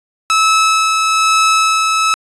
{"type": "tone with tremolo", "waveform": "sawtooth", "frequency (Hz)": 1300, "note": "E6", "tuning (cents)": -24, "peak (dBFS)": -5, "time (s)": [0.3, 2.14], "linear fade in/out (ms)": 0, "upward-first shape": "sine", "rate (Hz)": 1.1, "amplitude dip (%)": 30, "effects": ["resampled to 22050 Hz"]}